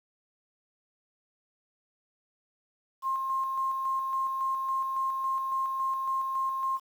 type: tone with tremolo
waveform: sine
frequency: 1064 Hz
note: C6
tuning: 29 cents sharp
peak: -26 dBFS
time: 3.02-6.8 s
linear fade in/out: 50 ms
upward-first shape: square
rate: 3.6 Hz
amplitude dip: 30%
effects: 9-bit